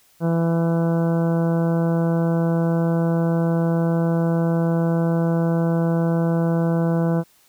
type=harmonic tone; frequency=166.7 Hz; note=E3; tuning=20 cents sharp; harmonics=1 / 2 / 3 / 4 / 5 / 6 / 7 / 8 / 9; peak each=-18 / -26 / -26 / -30 / -36 / -37 / -42 / -42 / -40 dBFS; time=0.2-7.24 s; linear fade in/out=50 ms; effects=white hiss -57 dBFS RMS until 7.48 s